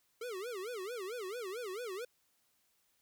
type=tone with vibrato; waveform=square; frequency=427.7 Hz; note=A4; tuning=49 cents flat; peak=-40 dBFS; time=0.21-2.05 s; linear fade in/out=5 ms; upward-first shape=sine; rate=4.5 Hz; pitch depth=270 cents each way; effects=white hiss -75 dBFS RMS until 3.01 s